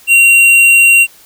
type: tone with tanh clipping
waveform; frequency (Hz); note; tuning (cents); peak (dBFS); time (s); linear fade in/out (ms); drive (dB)
sine; 2753; F7; -25; -5; 0.07-1.07; 50; 13
effects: white hiss -42 dBFS RMS until 1.25 s